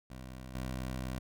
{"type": "tone with level steps", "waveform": "15% pulse", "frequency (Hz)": 64, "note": "C2", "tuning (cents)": -38, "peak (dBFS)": [-38, -30], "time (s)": [0.1, 1.19], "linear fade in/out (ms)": 5, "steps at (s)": 0.55, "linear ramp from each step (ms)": 2, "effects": []}